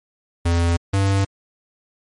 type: tone pair in turn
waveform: square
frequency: 85.1 / 98.02 Hz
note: F2 / G2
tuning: -44 / 0 cents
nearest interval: major second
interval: 244 cents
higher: second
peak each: -16 / -16 dBFS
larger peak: neither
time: 0.45-0.77 / 0.93-1.25 s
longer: neither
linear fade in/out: 10 ms
effects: MP3 48 kbps